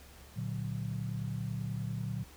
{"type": "chord", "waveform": "sine", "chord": "Bb augmented", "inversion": "none", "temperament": "equal", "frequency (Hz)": [116.54, 146.83, 185], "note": ["Bb2", "D3", "F#3"], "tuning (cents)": [0, 0, 0], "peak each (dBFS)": [-36, -39, -40], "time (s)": [0.36, 2.24], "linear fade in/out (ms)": 10, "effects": ["added 69 Hz sine -55 dBFS peak until 2.36 s", "pink hiss -56 dBFS RMS until 2.36 s"]}